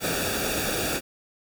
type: noise with comb filter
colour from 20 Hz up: pink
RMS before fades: -27 dBFS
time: 0-1.01 s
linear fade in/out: 50 ms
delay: 0.97 ms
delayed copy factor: -0.75
effects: none